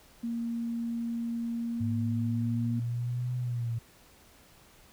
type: tone with pitch glide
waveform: sine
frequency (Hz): 232.9 to 235.6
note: A#3 to A#3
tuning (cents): -1 to +19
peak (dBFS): -30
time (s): 0.23-2.8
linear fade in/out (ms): 10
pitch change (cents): +20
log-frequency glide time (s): 1.56-2.32
type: linear two-way sweep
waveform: sine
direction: up then down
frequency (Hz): 105.2 to 125.1 to 114.4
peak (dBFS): -29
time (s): 1.8-3.79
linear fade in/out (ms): 10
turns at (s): 3.36
effects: pink hiss -58 dBFS RMS until 4.92 s